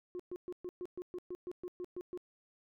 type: tone bursts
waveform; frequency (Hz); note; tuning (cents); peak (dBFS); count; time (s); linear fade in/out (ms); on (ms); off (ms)
sine; 358.8; F4; +47; -37; 13; 0.15-2.175; 0; 45; 120
effects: tanh soft clip ceiling -36 dBFS